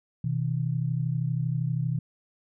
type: tone pair together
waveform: sine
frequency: 126.25 / 158.9 Hz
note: B2 / D#3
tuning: +39 / +37 cents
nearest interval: major third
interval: 398 cents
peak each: -27 / -28 dBFS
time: 0.24-1.99 s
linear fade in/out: 5 ms
effects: none